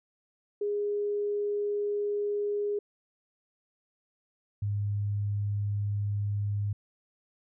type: tone pair in turn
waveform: sine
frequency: 411.6 / 102.4 Hz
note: G#4 / G#2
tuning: -16 / -24 cents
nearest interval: 2 octaves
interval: 2408 cents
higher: first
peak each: -27 dBFS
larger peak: neither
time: 0.61-2.79 / 4.62-6.73 s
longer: first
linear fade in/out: 5 ms
effects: none